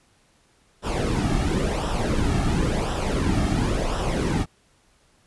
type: noise with flanger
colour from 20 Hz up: brown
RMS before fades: -23 dBFS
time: 0.82-4.46 s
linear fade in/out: 50 ms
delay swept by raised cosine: 0.45 to 2.05 ms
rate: 0.95 Hz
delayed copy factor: -0.65
effects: pink hiss -61 dBFS RMS until 5.26 s + resampled to 24000 Hz